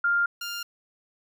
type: tone pair in turn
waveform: sine / 15% pulse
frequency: 1400 / 1400 Hz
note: F6 / F6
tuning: +4 / +4 cents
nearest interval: unison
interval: 0 cents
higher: neither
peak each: -20 / -25 dBFS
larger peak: first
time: 0.04-0.26 / 0.41-0.63 s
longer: neither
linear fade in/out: 5 ms
effects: none